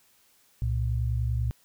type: tone pair together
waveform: sine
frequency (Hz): 66.31 / 116.54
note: C2 / A#2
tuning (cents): +24 / 0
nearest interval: minor seventh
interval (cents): 976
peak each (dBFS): -27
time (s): 0.62-1.51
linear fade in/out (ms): 0
effects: white hiss -63 dBFS RMS until 1.64 s